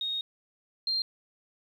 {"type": "tone pair in turn", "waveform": "sine", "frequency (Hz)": [3729, 4186], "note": ["A#7", "C8"], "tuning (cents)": [0, 0], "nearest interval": "major second", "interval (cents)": 200, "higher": "second", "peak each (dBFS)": [-29, -26], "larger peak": "second", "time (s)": [[0.01, 0.21], [0.87, 1.02]], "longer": "first", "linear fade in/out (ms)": 2, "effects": ["10-bit"]}